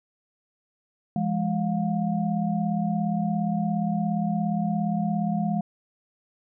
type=tone cluster; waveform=sine; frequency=169.4 / 206.6 / 710 Hz; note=E3 / G#3 / F5; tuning=+48 / -9 / +28 cents; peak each=-27 / -25 / -31 dBFS; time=1.16-5.61 s; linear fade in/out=2 ms; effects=none